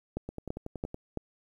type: two click trains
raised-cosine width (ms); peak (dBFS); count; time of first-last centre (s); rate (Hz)
2; -24 / -19; 8 / 4; 0.29-0.944 / 0.17-1.173; 10.7 / 2.99
effects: 10-bit